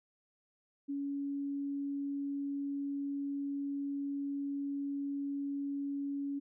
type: tone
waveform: sine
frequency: 281 Hz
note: C#4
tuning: 24 cents sharp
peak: -34 dBFS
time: 0.88-6.4 s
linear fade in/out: 20 ms
effects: none